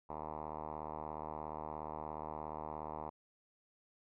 5% pulse tone with low-pass filter, 77 Hz, D#2, 17 cents flat, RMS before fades -44 dBFS, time 0.09-3.1 s, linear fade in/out 10 ms, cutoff 960 Hz, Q 3.7, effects none

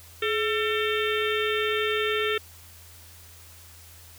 harmonic tone with a mistuned harmonic, 449 Hz, A4, 35 cents sharp, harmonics 1 / 3 / 4 / 5 / 6 / 7 / 8, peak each -26 / -31 / -32 / -33 / -34 / -34 / -35 dBFS, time 0.22-2.38 s, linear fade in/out 5 ms, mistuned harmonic 1, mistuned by -93 cents, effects added 84 Hz sine -50 dBFS peak until 4.18 s + white hiss -50 dBFS RMS until 4.18 s

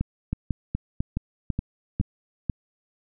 two click trains, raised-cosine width 5 ms, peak -12 / -13 dBFS, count 6 / 5, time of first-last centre 0.01-2.498 / 0.33-2.011 s, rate 2.01 / 2.38 Hz, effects none

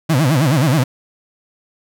35% pulse tone with vibrato, 142.7 Hz, D3, 49 cents flat, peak -10 dBFS, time 0.09-0.84 s, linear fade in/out 10 ms, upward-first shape sine, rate 9.4 Hz, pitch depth 260 cents each way, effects none

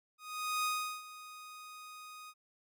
sawtooth tone with ADSR envelope, 1244.5 Hz, D#6, in tune, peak -27 dBFS, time 0.18-2.34 s, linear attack 460 ms, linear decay 380 ms, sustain -17 dB, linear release 51 ms, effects none

